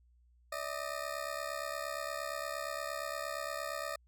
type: ring-modulated tone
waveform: 20% pulse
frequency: 613 Hz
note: D#5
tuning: 26 cents flat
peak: -29 dBFS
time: 0.52-3.96 s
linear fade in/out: 5 ms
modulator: 34.3 Hz
effects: added 60 Hz sine -63 dBFS peak until 4.07 s